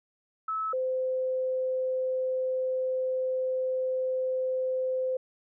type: tone pair in turn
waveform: sine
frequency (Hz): 1300 / 515.9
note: E6 / C5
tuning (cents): -24 / -24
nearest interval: octave + major third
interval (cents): 1600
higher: first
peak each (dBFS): -28 / -26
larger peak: second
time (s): 0.48-0.73 / 0.73-5.17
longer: second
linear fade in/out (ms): 5
effects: none